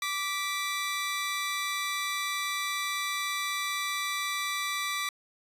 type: tone pair together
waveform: 20% pulse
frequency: 1168.2 / 1966 Hz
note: D6 / B6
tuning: -10 / -8 cents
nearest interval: major sixth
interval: 902 cents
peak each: -27 / -28 dBFS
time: 0.02-5.09 s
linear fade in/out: 2 ms
effects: resampled to 32000 Hz